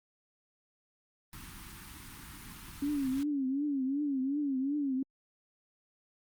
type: band-stop noise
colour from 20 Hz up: pink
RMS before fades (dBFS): -47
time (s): 1.33-3.23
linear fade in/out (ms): 0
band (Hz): 340 to 900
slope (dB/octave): 48
type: tone with vibrato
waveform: sine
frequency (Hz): 277.2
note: C#4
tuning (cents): 0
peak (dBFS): -29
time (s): 2.82-5.03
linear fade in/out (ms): 5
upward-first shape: triangle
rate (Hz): 2.7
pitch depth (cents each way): 140
effects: Opus 32 kbps